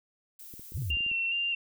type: noise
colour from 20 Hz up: violet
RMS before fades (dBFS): -47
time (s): 0.39-0.91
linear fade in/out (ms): 5
type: clicks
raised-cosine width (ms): 3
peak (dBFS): -36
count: 10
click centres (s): 0.539 / 0.595 / 0.721 / 0.774 / 0.821 / 0.902 / 0.97 / 1.007 / 1.064 / 1.115
type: exponential two-way sweep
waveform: sine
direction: up then down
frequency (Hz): 58.4 to 146.83 to 58.4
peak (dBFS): -30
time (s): 0.74-0.96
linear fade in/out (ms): 10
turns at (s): 0.79
type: tone with vibrato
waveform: sine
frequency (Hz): 2751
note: F7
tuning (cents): -27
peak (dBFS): -27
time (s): 0.9-1.55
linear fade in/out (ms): 5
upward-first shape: square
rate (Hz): 2.4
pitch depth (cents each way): 23
effects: none